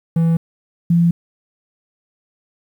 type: tone pair in turn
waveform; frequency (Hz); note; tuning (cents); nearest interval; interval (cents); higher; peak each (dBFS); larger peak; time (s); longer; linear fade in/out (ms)
triangle / sine; 165.3 / 170.24; E3 / F3; +5 / -44; minor second; 51; second; -10; neither; 0.16-0.37 / 0.9-1.11; neither; 5
effects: 8-bit